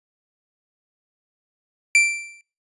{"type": "tone with exponential decay", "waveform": "45% pulse", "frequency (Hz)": 2349, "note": "D7", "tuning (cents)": 0, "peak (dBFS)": -10, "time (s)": [1.95, 2.41], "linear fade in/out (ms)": 1, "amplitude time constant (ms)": 100, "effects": ["noise-tail reverb RT60 0.4 s tail -21 dB re dry", "resampled to 24000 Hz"]}